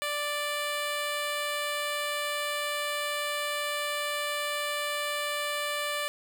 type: tone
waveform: 10% pulse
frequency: 587.3 Hz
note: D5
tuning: in tune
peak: -21 dBFS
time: 0.02-6.08 s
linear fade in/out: 0 ms
effects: none